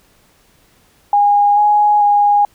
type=tone with pitch steps; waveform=sine; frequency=818 / 833 / 821 Hz; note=G#5 / G#5 / G#5; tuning=-26 / +5 / -20 cents; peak=-8 dBFS; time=1.13-2.45 s; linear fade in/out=2 ms; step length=440 ms; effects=pink hiss -53 dBFS RMS until 2.54 s